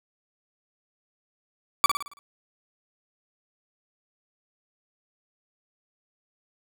40% pulse tone with echo, 1151 Hz, D6, 35 cents flat, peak -13 dBFS, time 1.84-1.86 s, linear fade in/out 0 ms, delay 55 ms, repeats 6, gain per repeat -6 dB, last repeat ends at 2.19 s, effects none

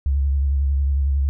sine tone with vibrato, 69.3 Hz, C#2, in tune, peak -16 dBFS, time 0.06-1.29 s, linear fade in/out 0 ms, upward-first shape triangle, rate 11 Hz, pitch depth 63 cents each way, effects none

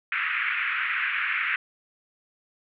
white band-pass noise, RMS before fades -27 dBFS, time 0.12-1.56 s, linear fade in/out 2 ms, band 1300 to 2500 Hz, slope 48 dB/octave, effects none

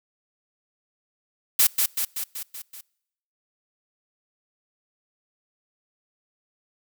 blue noise with echo, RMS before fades -17 dBFS, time 1.59-1.67 s, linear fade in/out 5 ms, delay 190 ms, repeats 6, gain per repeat -4 dB, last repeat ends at 2.81 s, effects noise-tail reverb RT60 0.8 s tail -26 dB re dry

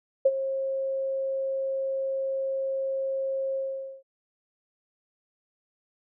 sine tone with ADSR envelope, 537 Hz, C5, 45 cents sharp, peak -14 dBFS, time 0.25-4.03 s, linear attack 9 ms, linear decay 43 ms, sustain -12 dB, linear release 470 ms, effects none

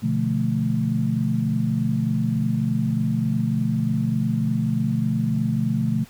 sine chord, B half-diminished seventh, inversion none, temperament equal, 123.47 / 146.83 / 174.61 / 220 Hz, B2 / D3 / F3 / A3, 0 / 0 / 0 / 0 cents, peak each -25 / -26 / -27 / -23 dBFS, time 0.02-6.05 s, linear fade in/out 20 ms, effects pink hiss -49 dBFS RMS until 6.09 s

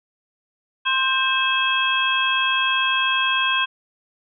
sine tone cluster, 1052 / 1575 / 2608 / 3266 Hz, C6 / G6 / E7 / G#7, +9 / +8 / -19 / -30 cents, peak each -23 dBFS, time 0.85-3.66 s, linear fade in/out 20 ms, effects none

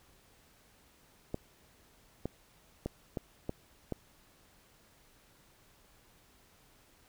clicks, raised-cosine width 2 ms, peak -21 dBFS, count 6, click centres 1.344 / 2.256 / 2.86 / 3.172 / 3.494 / 3.923 s, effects pink hiss -64 dBFS RMS until 7.08 s

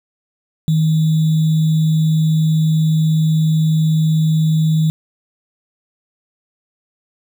sine tone with sample-and-hold, 158.1 Hz, D#3, 28 cents sharp, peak -11 dBFS, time 0.68-4.9 s, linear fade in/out 0 ms, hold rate 3675 Hz, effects none

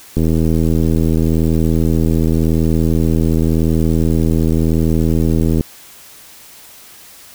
click train, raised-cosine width 3 ms, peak -3 dBFS, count 441, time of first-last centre 0.17-5.609 s, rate 80.9 Hz, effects white hiss -40 dBFS RMS until 7.34 s

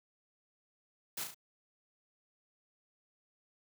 white noise with echo, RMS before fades -39 dBFS, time 1.17-1.24 s, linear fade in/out 5 ms, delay 35 ms, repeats 3, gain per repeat -5 dB, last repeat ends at 1.345 s, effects high-pass 100 Hz 12 dB/octave

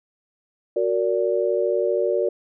sine chord, Gb augmented, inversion none, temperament just, 370 / 462.5 / 578.1 Hz, Gb4 / Bb4 / D5, 0 / -14 / -27 cents, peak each -23 dBFS, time 0.76-2.29 s, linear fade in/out 5 ms, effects none

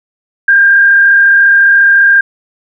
sine tone with frequency modulation, 1600 Hz, G6, 35 cents sharp, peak -3 dBFS, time 0.48-2.21 s, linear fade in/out 5 ms, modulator 34.4 Hz, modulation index 0.71, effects none

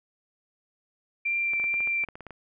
sine tone with vibrato, 2361 Hz, D7, 9 cents sharp, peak -24 dBFS, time 1.25-2.05 s, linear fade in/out 10 ms, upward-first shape triangle, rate 2.2 Hz, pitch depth 11 cents each way
clicks, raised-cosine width 0.5 ms, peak -26 dBFS, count 12, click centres 1.535 / 1.599 / 1.641 / 1.741 / 1.805 / 1.874 / 2.038 / 2.087 / 2.155 / 2.207 / 2.267 / 2.307 s
effects none

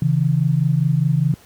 sine tone pair together, 135.99 / 160.9 Hz, C#3 / E3, -33 / -42 cents, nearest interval minor third, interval 291 cents, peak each -17 dBFS, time 0.02-1.34 s, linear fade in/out 2 ms, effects pink hiss -49 dBFS RMS until 1.45 s + high-pass 60 Hz 12 dB/octave

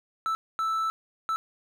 triangle tone bursts at uneven times, 1318.5 Hz, E6, in tune, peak -23 dBFS, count 3, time 0.26-0.35 / 0.59-0.9 / 1.29-1.36 s, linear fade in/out 0 ms, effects none

